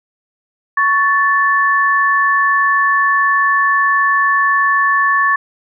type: tone pair together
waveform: sine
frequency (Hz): 1114 / 1752.5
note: C#6 / A6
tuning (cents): +8 / -7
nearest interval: minor sixth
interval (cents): 785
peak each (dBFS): -13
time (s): 0.77-5.36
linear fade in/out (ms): 5
effects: none